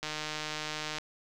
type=click train; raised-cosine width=0.2 ms; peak=-18 dBFS; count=147; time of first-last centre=0.03-0.984 s; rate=153 Hz; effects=none

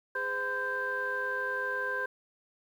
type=tone cluster; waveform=sine; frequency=410.6 / 512 / 1021 / 1573 Hz; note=G#4 / C5 / C6 / G6; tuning=-20 / -38 / -43 / +6 cents; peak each=-40 / -37 / -37 / -31 dBFS; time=0.15-2.06 s; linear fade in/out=5 ms; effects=tanh soft clip ceiling -22 dBFS + 10-bit

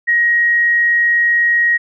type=tone; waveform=sine; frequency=1888 Hz; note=A#6; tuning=22 cents sharp; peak=-10 dBFS; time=0.07-1.78 s; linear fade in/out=20 ms; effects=none

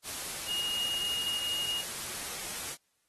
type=tone in noise; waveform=sine; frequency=2863 Hz; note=F7; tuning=42 cents sharp; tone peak=-31 dBFS; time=0.46-1.84 s; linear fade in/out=50 ms; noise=white; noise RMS=-38 dBFS; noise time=0.03-2.77 s; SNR=+4 dB; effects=white hiss -75 dBFS RMS until 3.08 s + AAC 32 kbps

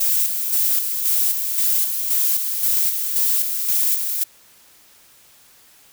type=noise with tremolo; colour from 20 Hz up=violet; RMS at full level=-18 dBFS; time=0-4.24 s; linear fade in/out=10 ms; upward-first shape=square; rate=1.9 Hz; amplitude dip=45%; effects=white hiss -51 dBFS RMS until 5.92 s

